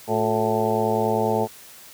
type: harmonic tone with a mistuned harmonic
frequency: 110 Hz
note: A2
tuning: in tune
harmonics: 1 / 2 / 3 / 4 / 5 / 6 / 7 / 8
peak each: -30 / -27 / -30 / -24 / -29 / -27 / -28 / -27 dBFS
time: 0.07-1.48 s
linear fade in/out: 50 ms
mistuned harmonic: 3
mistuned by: +130 cents
effects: white hiss -45 dBFS RMS until 1.93 s + high-pass 60 Hz 12 dB/octave